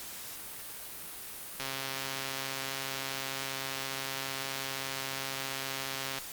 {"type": "click train", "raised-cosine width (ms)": 0.2, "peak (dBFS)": -18, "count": 620, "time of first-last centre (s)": [1.6, 6.185], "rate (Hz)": 135, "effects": ["white hiss -43 dBFS RMS until 6.32 s", "Opus 48 kbps"]}